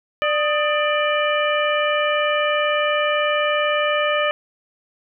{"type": "harmonic tone with a mistuned harmonic", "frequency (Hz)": 593, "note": "D5", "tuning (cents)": 17, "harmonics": [1, 2, 3, 4, 5], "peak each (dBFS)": [-20, -23, -25, -26, -27], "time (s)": [0.22, 4.31], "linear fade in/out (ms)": 0, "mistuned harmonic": 2, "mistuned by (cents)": 84, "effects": []}